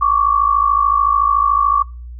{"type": "tone pair together", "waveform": "sine", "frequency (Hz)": [1108.7, 1162.4], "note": ["C#6", "D6"], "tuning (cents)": [0, -18], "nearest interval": "minor second", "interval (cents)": 82, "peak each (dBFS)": -14, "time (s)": [0.01, 1.83], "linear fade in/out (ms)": 10, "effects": ["noise-tail reverb RT60 0.4 s tail -26 dB re dry", "added 60 Hz sine -29 dBFS peak until 2.19 s"]}